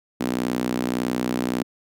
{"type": "tone with high-pass filter", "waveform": "sawtooth", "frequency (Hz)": 61.74, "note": "B1", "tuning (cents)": 0, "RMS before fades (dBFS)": -25, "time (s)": [0.2, 1.63], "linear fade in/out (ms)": 10, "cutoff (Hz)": 250, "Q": 2.7, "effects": []}